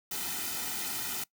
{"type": "noise with comb filter", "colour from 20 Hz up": "white", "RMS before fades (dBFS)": -35, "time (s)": [0.11, 1.24], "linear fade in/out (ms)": 5, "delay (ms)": 1.8, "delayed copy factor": -0.85, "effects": ["noise-tail reverb RT60 0.1 s tail -22 dB re dry"]}